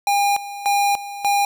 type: tone with tremolo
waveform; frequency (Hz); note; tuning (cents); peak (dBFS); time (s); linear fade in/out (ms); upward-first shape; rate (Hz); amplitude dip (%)
square; 808; G#5; -48; -16; 0.07-1.45; 2; square; 1.7; 80
effects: none